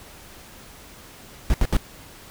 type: noise bursts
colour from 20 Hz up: brown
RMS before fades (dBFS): -17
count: 3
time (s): 1.5-1.767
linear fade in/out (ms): 0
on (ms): 41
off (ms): 72
effects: pink hiss -45 dBFS RMS until 2.3 s